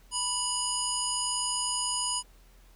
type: harmonic tone with a mistuned harmonic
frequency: 979 Hz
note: B5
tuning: 15 cents flat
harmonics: 1 / 3 / 5 / 7 / 9 / 10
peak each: -35 / -35 / -35 / -35 / -35 / -35 dBFS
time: 0.11-2.23 s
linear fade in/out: 50 ms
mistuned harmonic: 5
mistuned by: +30 cents
effects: added 42 Hz sine -54 dBFS peak until 2.75 s + pink hiss -62 dBFS RMS until 2.75 s